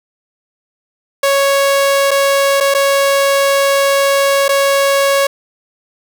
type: tone with dropouts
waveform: sawtooth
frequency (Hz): 554.4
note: C#5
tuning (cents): 0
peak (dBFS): -6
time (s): 1.23-5.27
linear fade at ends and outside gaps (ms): 5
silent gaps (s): 2.109-2.113 / 2.603-2.607 / 2.741-2.747 / 4.482-4.49
effects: none